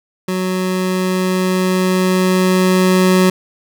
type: tone with level ramp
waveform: 25% pulse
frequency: 185 Hz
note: F#3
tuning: in tune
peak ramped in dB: -13 to -5 dBFS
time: 0.28-3.3 s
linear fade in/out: 5 ms
effects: none